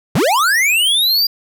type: linear sweep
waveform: square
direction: up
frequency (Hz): 98 to 4835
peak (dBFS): -12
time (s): 0.15-1.27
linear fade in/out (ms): 5
effects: none